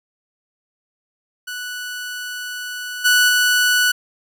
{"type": "tone with level steps", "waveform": "sawtooth", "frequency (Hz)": 1480, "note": "F#6", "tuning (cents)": 0, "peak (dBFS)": [-23, -8, -10], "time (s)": [1.47, 3.92], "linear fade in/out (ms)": 10, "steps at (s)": [3.04, 3.28], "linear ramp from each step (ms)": 20, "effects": []}